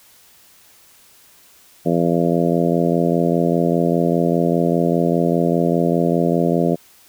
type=harmonic tone; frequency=85 Hz; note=F2; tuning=46 cents flat; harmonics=2 / 3 / 4 / 5 / 6 / 7 / 8; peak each=-19 / -21 / -22 / -23 / -24 / -24 / -25 dBFS; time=1.85-6.76 s; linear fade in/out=20 ms; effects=white hiss -50 dBFS RMS until 7.08 s